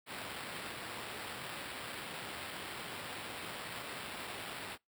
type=noise with sample-and-hold; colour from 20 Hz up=white; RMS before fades=-44 dBFS; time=0.06-4.78 s; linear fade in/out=50 ms; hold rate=6300 Hz; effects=noise-tail reverb RT60 0.2 s tail -26 dB re dry + high-pass 80 Hz 12 dB/octave